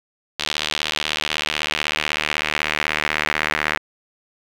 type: tone with band-pass filter sweep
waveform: sawtooth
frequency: 76.1 Hz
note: D#2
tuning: 38 cents flat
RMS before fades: -24 dBFS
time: 0.39-3.78 s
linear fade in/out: 5 ms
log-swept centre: 3600 to 1900 Hz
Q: 2.1
effects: 7-bit